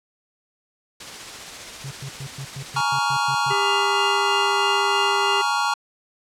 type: noise with tremolo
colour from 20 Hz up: white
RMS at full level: -34 dBFS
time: 1-2.81 s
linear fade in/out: 5 ms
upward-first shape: sine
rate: 15 Hz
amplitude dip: 25%
type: tone bursts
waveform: triangle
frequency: 136.4 Hz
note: C#3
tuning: 28 cents flat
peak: -28 dBFS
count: 10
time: 1.84-3.53 s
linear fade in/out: 5 ms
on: 70 ms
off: 110 ms
type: chord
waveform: square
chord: Bb minor seventh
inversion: third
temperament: just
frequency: 839.1 / 932.3 / 1118.8 / 1398.5 Hz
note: Ab5 / Bb5 / Db6 / F6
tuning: +18 / 0 / +16 / +2 cents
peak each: -26 dBFS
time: 2.76-5.74 s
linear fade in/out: 5 ms
type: harmonic tone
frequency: 400 Hz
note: G4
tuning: 35 cents sharp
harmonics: 1 / 3 / 5 / 7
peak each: -26 / -30 / -32 / -25 dBFS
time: 3.5-5.42 s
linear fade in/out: 10 ms
effects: low-pass 7000 Hz 12 dB/octave